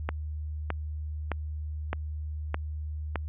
click train, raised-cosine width 0.5 ms, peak -14 dBFS, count 6, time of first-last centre 0.09-3.157 s, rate 1.63 Hz, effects added 76 Hz sine -32 dBFS peak until 3.28 s + resampled to 8000 Hz

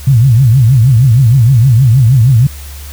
sine tone with vibrato, 123.47 Hz, B2, in tune, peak -3 dBFS, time 0.07-2.47 s, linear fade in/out 5 ms, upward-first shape triangle, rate 6.4 Hz, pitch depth 260 cents each way, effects added 71 Hz sine -25 dBFS peak until 2.92 s + white hiss -33 dBFS RMS until 2.92 s

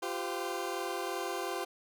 20% pulse chord, F suspended second, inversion none, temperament equal with one note detuned, 349.2 / 392 / 512.5 Hz, F4 / G4 / C5, 0 / 0 / -36 cents, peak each -33 / -33 / -35 dBFS, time 0.02-1.65 s, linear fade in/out 10 ms, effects none

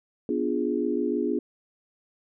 sine chord, B diminished seventh, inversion none, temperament equal, 246.9 / 293.7 / 349.2 / 415.3 Hz, B3 / D4 / F4 / Ab4, 0 / 0 / 0 / 0 cents, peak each -29 dBFS, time 0.29-1.39 s, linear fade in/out 2 ms, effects none

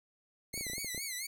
10% pulse tone with vibrato, 2107 Hz, C7, 12 cents sharp, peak -28 dBFS, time 0.53-1.27 s, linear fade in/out 10 ms, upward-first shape sine, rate 4.4 Hz, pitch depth 120 cents each way
clicks, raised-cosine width 2 ms, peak -32 dBFS, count 10, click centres 0.541 / 0.577 / 0.61 / 0.667 / 0.699 / 0.734 / 0.781 / 0.846 / 0.947 / 0.978 s
effects none

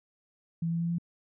sine tone with pitch steps, 166.3 / 167.75 / 169.21 / 170.68 Hz, E3 / E3 / E3 / F3, +16 / +31 / +46 / -39 cents, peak -27 dBFS, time 0.62-0.984 s, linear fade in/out 5 ms, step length 91 ms, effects none

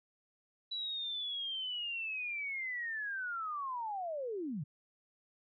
sine linear sweep, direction down, 3951 to 126.8 Hz, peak -36 dBFS, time 0.71-4.64 s, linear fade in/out 10 ms, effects none

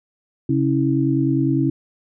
sine tone cluster, 135.6 / 275.4 / 325.3 Hz, C#3 / C#4 / E4, -38 / -11 / -23 cents, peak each -20 dBFS, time 0.49-1.7 s, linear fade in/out 5 ms, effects none

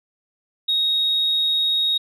sine tone, 3759 Hz, A#7, 14 cents sharp, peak -16 dBFS, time 0.68-1.98 s, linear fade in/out 10 ms, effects tanh soft clip ceiling -13 dBFS

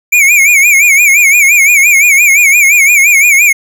square tone with vibrato, 2298 Hz, D7, 38 cents flat, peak -4 dBFS, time 0.12-3.53 s, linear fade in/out 10 ms, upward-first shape sine, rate 5.8 Hz, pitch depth 120 cents each way, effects none

